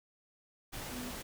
sine tone in noise, 247.4 Hz, B3, 3 cents sharp, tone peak -41 dBFS, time 0.91-1.12 s, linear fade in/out 20 ms, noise pink, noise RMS -43 dBFS, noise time 0.72-1.23 s, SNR -1 dB, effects none

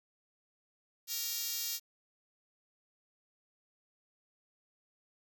5% pulse tone with high-pass filter, 466.2 Hz, A#4, in tune, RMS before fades -37 dBFS, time 1.07-1.8 s, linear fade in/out 50 ms, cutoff 6500 Hz, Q 0.65, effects 10-bit

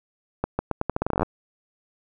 accelerating click train, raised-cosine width 1 ms, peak -9 dBFS, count 16, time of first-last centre 0.44-1.231 s, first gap 150 ms, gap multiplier 0.82, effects none

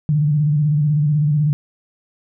sine tone with vibrato, 149 Hz, D3, 25 cents sharp, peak -13 dBFS, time 0.09-1.53 s, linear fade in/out 0 ms, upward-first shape square, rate 16 Hz, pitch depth 58 cents each way, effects none

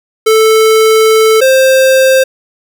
square tone pair in turn, 440 / 526.6 Hz, A4 / C5, 0 / +11 cents, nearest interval minor third, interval 311 cents, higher second, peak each -5 / -5 dBFS, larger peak neither, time 0.26-1.41 / 1.41-2.24 s, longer first, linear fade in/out 10 ms, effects none

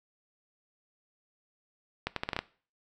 accelerating click train, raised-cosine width 0.3 ms, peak -14 dBFS, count 7, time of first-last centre 2.07-2.39 s, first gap 93 ms, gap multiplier 0.77, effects noise-tail reverb RT60 0.4 s tail -19 dB re dry

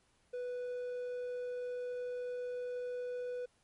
triangle tone, 493.9 Hz, B4, in tune, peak -35 dBFS, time 0.33-3.46 s, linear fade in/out 10 ms, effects pink hiss -72 dBFS RMS until 3.63 s + MP3 48 kbps

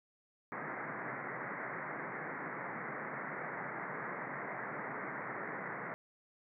white band-pass noise, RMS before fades -42 dBFS, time 0.52-5.94 s, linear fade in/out 0 ms, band 120 to 2100 Hz, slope 96 dB/octave, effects none

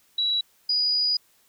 sine tone pair in turn, 3909 / 4916 Hz, B7 / D#8, -19 / -22 cents, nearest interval major third, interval 397 cents, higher second, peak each -21 / -20 dBFS, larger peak second, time 0.18-0.41 / 0.69-1.17 s, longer second, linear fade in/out 5 ms, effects white hiss -62 dBFS RMS until 1.48 s

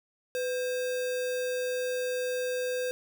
sine tone with sample-and-hold, 501 Hz, B4, 25 cents sharp, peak -28 dBFS, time 0.35-2.91 s, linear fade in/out 0 ms, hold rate 2100 Hz, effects none

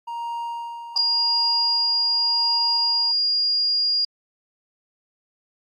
triangle tone with tremolo, 937 Hz, A#5, 9 cents sharp, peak -24 dBFS, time 0.07-3.12 s, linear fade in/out 10 ms, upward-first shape sine, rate 0.89 Hz, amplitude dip 60%
sine tone, 4836 Hz, D8, 50 cents sharp, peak -18 dBFS, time 0.96-4.05 s, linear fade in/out 5 ms
effects AAC 48 kbps

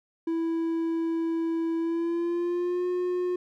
triangle tone with pitch glide, 329.6 to 359.4 Hz, E4 to F4, 0 to +50 cents, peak -23 dBFS, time 0.27-3.36 s, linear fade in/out 5 ms, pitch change +150 cents, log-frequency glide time 1.78-2.86 s, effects none

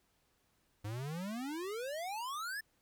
square exponential sweep, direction up, 99.9 to 1788 Hz, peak -39 dBFS, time 0.84-2.61 s, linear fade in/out 10 ms, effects pink hiss -75 dBFS RMS until 2.81 s

